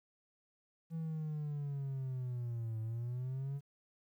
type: linear two-way sweep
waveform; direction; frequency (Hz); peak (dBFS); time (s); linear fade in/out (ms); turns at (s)
triangle; down then up; 164.81 to 110 to 142.3; -34; 0.9-3.61; 50; 2.8
effects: tanh soft clip ceiling -30 dBFS + 12-bit